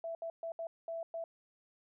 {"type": "tone bursts at uneven times", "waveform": "sine", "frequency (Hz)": 663, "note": "E5", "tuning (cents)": 10, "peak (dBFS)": -37, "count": 6, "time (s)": [[0.04, 0.15], [0.22, 0.3], [0.43, 0.52], [0.59, 0.67], [0.88, 1.03], [1.14, 1.24]], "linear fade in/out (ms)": 2, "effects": []}